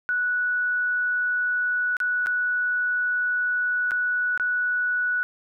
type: tone with dropouts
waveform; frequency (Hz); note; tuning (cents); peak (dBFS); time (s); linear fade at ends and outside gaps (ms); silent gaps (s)
sine; 1474; F#6; -7; -21; 0.09-5.23; 0; 1.968-2.002 / 2.261-2.269 / 3.909-3.917 / 4.376-4.398
effects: none